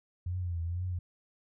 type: tone with vibrato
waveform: sine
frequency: 87.3 Hz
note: F2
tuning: in tune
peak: -31 dBFS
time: 0.26-0.99 s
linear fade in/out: 5 ms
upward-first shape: triangle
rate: 2.1 Hz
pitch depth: 96 cents each way
effects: none